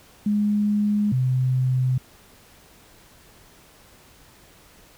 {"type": "tone pair in turn", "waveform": "sine", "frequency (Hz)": [207.7, 128.46], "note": ["G#3", "C3"], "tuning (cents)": [0, -31], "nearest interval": "minor sixth", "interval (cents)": 831, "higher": "first", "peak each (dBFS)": -18, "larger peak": "neither", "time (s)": [[0.26, 1.12], [1.12, 1.98]], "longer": "neither", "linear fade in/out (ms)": 5, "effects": ["pink hiss -52 dBFS RMS until 4.97 s"]}